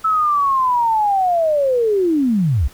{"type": "linear sweep", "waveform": "sine", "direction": "down", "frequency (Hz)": [1314, 55], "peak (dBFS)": -13, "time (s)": [0.04, 2.68], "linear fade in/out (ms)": 10, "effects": ["pink hiss -45 dBFS RMS until 2.73 s"]}